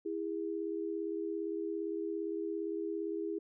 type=tone pair together; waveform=sine; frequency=329.6 / 407.1 Hz; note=E4 / G#4; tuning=0 / -35 cents; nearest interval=major third; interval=365 cents; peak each=-37 / -37 dBFS; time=0.05-3.39 s; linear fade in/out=10 ms; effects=none